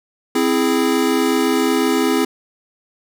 square chord, C augmented, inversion none, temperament equal, 261.6 / 329.6 / 415.3 Hz, C4 / E4 / G#4, 0 / 0 / 0 cents, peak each -19 / -20 / -20 dBFS, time 0.35-2.25 s, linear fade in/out 5 ms, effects none

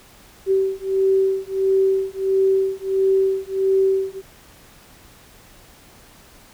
sine beating tone pair, 384.2 / 385.7 Hz, G4 / G4, -35 / -28 cents, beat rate 1.5 Hz, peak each -19 dBFS, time 0.46-4.22 s, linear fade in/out 50 ms, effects pink hiss -48 dBFS RMS until 6.53 s

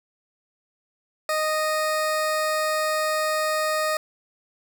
20% pulse tone, 620 Hz, D#5, 6 cents flat, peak -17 dBFS, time 1.29-3.97 s, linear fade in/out 2 ms, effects none

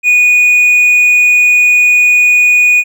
triangle tone, 2465 Hz, D#7, 17 cents flat, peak -3 dBFS, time 0.03-2.84 s, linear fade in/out 50 ms, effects none

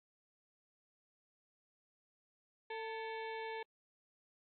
harmonic tone with a mistuned harmonic, 447.1 Hz, A4, 28 cents sharp, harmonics 1 / 2 / 4 / 5 / 6 / 7 / 8 / 9, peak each -44 / -45 / -50 / -51 / -58 / -62 / -58 / -62 dBFS, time 2.7-3.63 s, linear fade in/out 5 ms, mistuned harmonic 4, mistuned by -56 cents, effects AAC 48 kbps

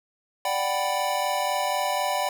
square chord, G major seventh, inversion second, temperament equal, 587.3 / 740 / 784 / 987.8 Hz, D5 / F#5 / G5 / B5, 0 / 0 / 0 / 0 cents, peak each -30 dBFS, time 0.45-2.29 s, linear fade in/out 2 ms, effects none

